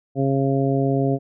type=harmonic tone; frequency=136.4 Hz; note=C#3; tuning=28 cents flat; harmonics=1 / 2 / 3 / 4 / 5; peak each=-21 / -22 / -24 / -28 / -27 dBFS; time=0.15-1.19 s; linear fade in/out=50 ms; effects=none